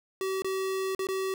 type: tone with dropouts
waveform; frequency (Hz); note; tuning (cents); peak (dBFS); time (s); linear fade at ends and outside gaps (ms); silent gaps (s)
square; 381.9; G4; -45; -29; 0.21-1.34; 1; 0.421-0.445 / 0.949-0.992 / 1.07-1.087
effects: none